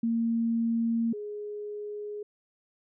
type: tone pair in turn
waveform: sine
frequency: 230 / 416.5 Hz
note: A#3 / G#4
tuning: -23 / +5 cents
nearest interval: minor seventh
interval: 1028 cents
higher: second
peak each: -24 / -34 dBFS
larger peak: first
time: 0.03-1.13 / 1.13-2.23 s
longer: neither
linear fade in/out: 5 ms
effects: none